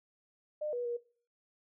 sine tone with pitch steps, 604 / 486 / 476.3 Hz, D5 / B4 / A#4, +48 / -28 / +37 cents, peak -33 dBFS, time 0.61-0.97 s, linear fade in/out 10 ms, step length 120 ms, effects noise-tail reverb RT60 0.4 s tail -18 dB re dry

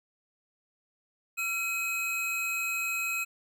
square tone pair together, 1363 / 2536 Hz, F6 / D#7, -43 / +32 cents, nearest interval major seventh, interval 1075 cents, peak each -40 / -30 dBFS, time 1.37-3.25 s, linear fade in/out 20 ms, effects none

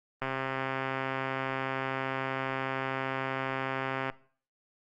click train, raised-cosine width 0.5 ms, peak -17 dBFS, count 517, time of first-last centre 0.22-4.1 s, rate 133 Hz, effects noise-tail reverb RT60 0.5 s tail -21 dB re dry + Opus 24 kbps

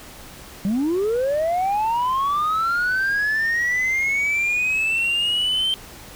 sine linear sweep, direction up, 185 to 3136 Hz, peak -16 dBFS, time 0.65-5.74 s, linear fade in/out 0 ms, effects tanh soft clip ceiling -17 dBFS + pink hiss -41 dBFS RMS until 6.15 s

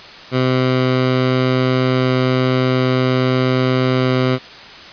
15% pulse tone, 128.5 Hz, C3, 31 cents flat, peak -7 dBFS, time 0.31-4.39 s, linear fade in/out 50 ms, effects white hiss -36 dBFS RMS until 4.92 s + resampled to 11025 Hz

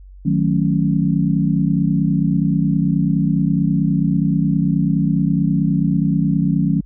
sine chord, D# half-diminished seventh, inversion none, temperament equal, 155.56 / 185 / 220 / 277.2 Hz, D#3 / F#3 / A3 / C#4, 0 / 0 / 0 / 0 cents, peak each -18 / -18 / -22 / -21 dBFS, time 0.25-6.81 s, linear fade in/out 10 ms, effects added 47 Hz sine -37 dBFS peak until 6.85 s

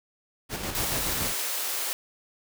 pink noise with tremolo, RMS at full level -31 dBFS, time 0.49-1.35 s, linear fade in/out 50 ms, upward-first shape square, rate 7 Hz, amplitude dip 40%
white high-pass noise, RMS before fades -30 dBFS, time 0.75-1.93 s, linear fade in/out 0 ms, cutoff 350 Hz, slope 24 dB/octave
effects none

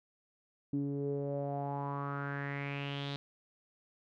sawtooth tone with low-pass filter sweep, 141.1 Hz, C#3, 31 cents sharp, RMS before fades -37 dBFS, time 0.73-3.16 s, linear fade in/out 0 ms, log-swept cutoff 290 to 3900 Hz, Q 5.6, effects none

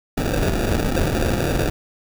pink noise with sample-and-hold, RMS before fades -20 dBFS, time 0.17-1.7 s, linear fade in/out 10 ms, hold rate 1050 Hz, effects none

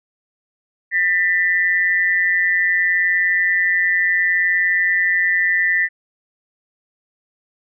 sine tone pair together, 1794.3 / 1975 Hz, A6 / B6, +33 / 0 cents, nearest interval major second, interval 167 cents, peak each -17 dBFS, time 0.91-5.89 s, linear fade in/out 50 ms, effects none

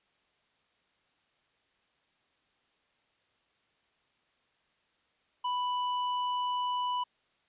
sine tone with tanh clipping, 990 Hz, B5, 4 cents sharp, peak -31 dBFS, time 5.44-7.04 s, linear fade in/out 10 ms, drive 14 dB, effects white hiss -72 dBFS RMS until 7.48 s + resampled to 8000 Hz

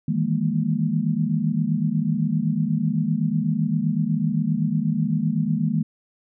sine tone cluster, 155.5 / 163.4 / 203 / 232.3 Hz, D#3 / E3 / G#3 / A#3, -1 / -15 / -39 / -6 cents, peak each -25 dBFS, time 0.08-5.83 s, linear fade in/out 5 ms, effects none

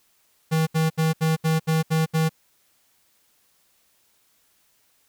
square tone bursts, 159.7 Hz, D#3, 45 cents sharp, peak -19 dBFS, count 8, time 0.51-2.294 s, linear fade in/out 20 ms, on 160 ms, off 72 ms, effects white hiss -64 dBFS RMS until 5.08 s

